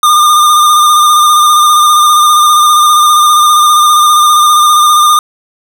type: tone with vibrato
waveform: square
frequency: 1209 Hz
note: D6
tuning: 50 cents sharp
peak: -4 dBFS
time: 0.03-5.19 s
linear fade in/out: 2 ms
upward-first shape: square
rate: 15 Hz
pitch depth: 23 cents each way
effects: none